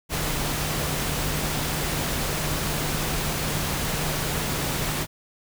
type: tone in noise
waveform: sine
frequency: 150.7 Hz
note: D3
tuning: 45 cents sharp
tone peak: -32 dBFS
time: 0.09-5.07 s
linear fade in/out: 50 ms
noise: pink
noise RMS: -27 dBFS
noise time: 0.09-5.07 s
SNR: -8 dB
effects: none